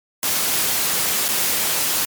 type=noise with dropouts; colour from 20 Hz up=white; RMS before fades=-20 dBFS; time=0.23-2.05 s; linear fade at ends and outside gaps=1 ms; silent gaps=1.282-1.287 s; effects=high-pass 100 Hz 12 dB/octave + MP3 96 kbps